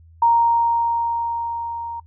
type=tone with level ramp; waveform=sine; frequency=932.3 Hz; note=A#5; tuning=in tune; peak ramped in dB=-11 to -27 dBFS; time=0.22-2 s; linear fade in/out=5 ms; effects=noise-tail reverb RT60 0.1 s tail -25 dB re dry + added 82 Hz sine -45 dBFS peak until 2.06 s